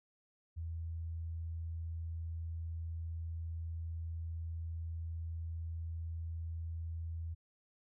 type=tone; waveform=sine; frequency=82.41 Hz; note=E2; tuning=in tune; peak=-38 dBFS; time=0.56-7.35 s; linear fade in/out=20 ms; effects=none